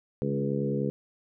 harmonic tone with a mistuned harmonic, 70.2 Hz, C#2, 22 cents sharp, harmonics 2 / 3 / 4 / 5 / 6 / 7, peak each -31 / -31 / -35 / -37 / -33 / -34 dBFS, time 0.22-0.9 s, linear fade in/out 0 ms, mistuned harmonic 3, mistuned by -26 cents, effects none

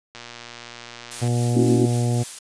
click train, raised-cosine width 0.2 ms, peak -20 dBFS, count 135, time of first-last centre 0.15-1.276 s, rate 119 Hz
blue noise with tremolo, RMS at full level -30 dBFS, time 1.11-2.39 s, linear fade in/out 5 ms, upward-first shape triangle, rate 3.8 Hz, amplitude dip 35%
harmonic tone, 120.2 Hz, B2, 46 cents flat, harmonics 1 / 2 / 3 / 4 / 5 / 6 / 7, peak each -19 / -27 / -31 / -33 / -36 / -35 / -42 dBFS, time 1.21-2.24 s, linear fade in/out 20 ms
sine chord, F# dominant seventh, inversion first, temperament equal, 233.1 / 277.2 / 329.6 / 370 Hz, A#3 / C#4 / E4 / F#4, 0 / 0 / 0 / 0 cents, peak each -22 / -22 / -24 / -21 dBFS, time 1.55-1.86 s, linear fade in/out 10 ms
effects resampled to 22050 Hz

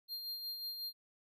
square tone with tremolo, 4200 Hz, C8, 6 cents sharp, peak -39 dBFS, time 0.08-0.93 s, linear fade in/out 50 ms, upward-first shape sine, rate 5.5 Hz, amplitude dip 45%, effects none

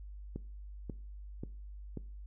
click train, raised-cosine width 3 ms, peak -26 dBFS, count 4, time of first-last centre 0.36-1.973 s, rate 1.86 Hz, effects noise-tail reverb RT60 0.4 s tail -20 dB re dry + added 50 Hz sine -44 dBFS peak until 2.26 s

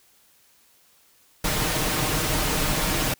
pink noise with comb filter, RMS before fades -24 dBFS, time 1.44-3.14 s, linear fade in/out 5 ms, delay 6.5 ms, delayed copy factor +0.5, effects white hiss -59 dBFS RMS until 3.19 s

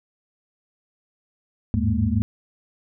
sine tone cluster, 78.8 / 99.5 / 106.3 / 209.5 / 232.7 Hz, D#2 / G2 / G#2 / G#3 / A#3, +23 / +26 / +41 / +15 / -3 cents, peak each -25 dBFS, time 1.74-2.22 s, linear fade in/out 0 ms, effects none

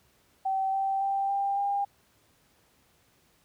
sine tone with pitch steps, 770 / 778 / 786.2 / 794.4 / 802.7 Hz, G5 / G5 / G5 / G5 / G5, -31 / -13 / +5 / +23 / +41 cents, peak -25 dBFS, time 0.45-1.85 s, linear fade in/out 10 ms, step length 280 ms, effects pink hiss -65 dBFS RMS until 3.44 s + high-pass 60 Hz 12 dB/octave

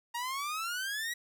sawtooth exponential sweep, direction up, 932.3 to 1940 Hz, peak -30 dBFS, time 0.14-1.14 s, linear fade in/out 10 ms, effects none

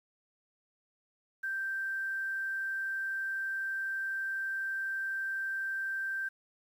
sine tone with quantisation, 1568 Hz, G6, in tune, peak -32 dBFS, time 1.43-6.29 s, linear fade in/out 10 ms, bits 10, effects none

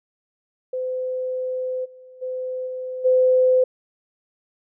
sine tone with level steps, 511 Hz, C5, 41 cents flat, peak -23 / -42 / -25 / -27 / -13 dBFS, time 0.73-3.64 s, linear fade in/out 5 ms, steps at 1.84 / 2.21 / 2.66 / 3.04 s, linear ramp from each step 20 ms, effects none

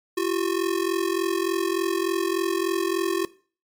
square ring-modulated tone, 361.8 Hz, F#4, 39 cents flat, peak -20 dBFS, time 0.17-3.25 s, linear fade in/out 2 ms, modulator 21.7 Hz, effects noise-tail reverb RT60 0.4 s tail -19 dB re dry + MP3 96 kbps

